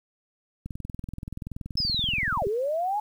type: click train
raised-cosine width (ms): 5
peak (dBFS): -22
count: 39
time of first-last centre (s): 0.66-2.47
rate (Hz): 21
type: linear two-way sweep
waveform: sine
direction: down then up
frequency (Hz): 5274 to 383.3 to 858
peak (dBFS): -24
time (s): 1.77-3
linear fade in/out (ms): 5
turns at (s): 2.46
effects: 9-bit